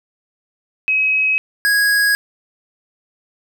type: tone pair in turn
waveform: sine / square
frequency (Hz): 2549 / 1654.7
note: D#7 / G#6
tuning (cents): +41 / -7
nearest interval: perfect fifth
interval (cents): 748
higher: first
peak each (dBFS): -13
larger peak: neither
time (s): 0.88-1.38 / 1.65-2.15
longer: neither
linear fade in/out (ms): 0
effects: none